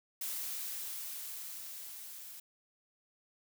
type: noise with level ramp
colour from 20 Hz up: blue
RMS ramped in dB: -38 to -49 dBFS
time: 0.21-2.4 s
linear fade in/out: 5 ms
effects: none